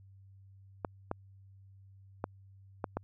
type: clicks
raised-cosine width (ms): 1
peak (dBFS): -19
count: 5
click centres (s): 0.848 / 1.114 / 2.241 / 2.842 / 2.97
effects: added 97 Hz sine -54 dBFS peak until 3.03 s